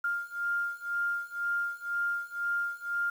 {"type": "beating tone pair", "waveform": "sine", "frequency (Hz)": [1401, 1403], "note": ["F6", "F6"], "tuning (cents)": [5, 8], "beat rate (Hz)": 2, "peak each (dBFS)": [-33, -32], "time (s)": [0.04, 3.1], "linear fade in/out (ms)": 5, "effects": ["9-bit"]}